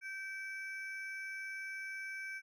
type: ring-modulated tone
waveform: triangle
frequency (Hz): 1929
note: B6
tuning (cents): -41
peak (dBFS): -36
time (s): 0.01-2.42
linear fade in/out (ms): 50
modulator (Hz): 370
effects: none